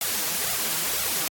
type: noise with flanger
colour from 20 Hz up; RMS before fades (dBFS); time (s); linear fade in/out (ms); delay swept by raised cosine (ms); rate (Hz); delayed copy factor
white; -26; 0.01-1.28; 2; 1.4 to 6.4; 2; +0.9
effects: high-pass 80 Hz 12 dB/octave + AAC 64 kbps